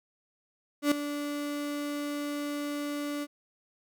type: tone with ADSR envelope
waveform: 35% pulse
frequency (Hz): 290.7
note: D4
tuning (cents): -18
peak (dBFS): -18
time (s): 0.82-3.27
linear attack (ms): 96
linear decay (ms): 3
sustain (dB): -12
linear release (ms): 44
effects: none